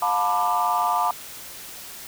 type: chord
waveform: sine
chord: B half-diminished seventh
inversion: second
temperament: just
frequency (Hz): 711.2 / 889 / 987.8 / 1185.3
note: F5 / A5 / B5 / D6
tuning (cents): +31 / +18 / 0 / +16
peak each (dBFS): -24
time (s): 0.02-1.11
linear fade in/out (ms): 2
effects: tanh soft clip ceiling -12 dBFS + white hiss -39 dBFS RMS until 2.07 s